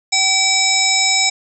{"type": "harmonic tone with a mistuned harmonic", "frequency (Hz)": 767, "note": "G5", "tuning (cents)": -38, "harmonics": [1, 3, 5, 7, 9, 10], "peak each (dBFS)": [-23, -18, -20, -18, -20, -21], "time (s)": [0.12, 1.3], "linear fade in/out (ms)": 10, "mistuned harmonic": 7, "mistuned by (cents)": -32, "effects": []}